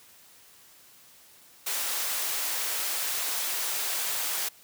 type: high-pass noise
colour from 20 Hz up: white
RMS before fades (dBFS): -30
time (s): 1.66-4.49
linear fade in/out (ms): 10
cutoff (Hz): 520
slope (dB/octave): 12
effects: white hiss -55 dBFS RMS until 4.63 s + high-pass 60 Hz 12 dB/octave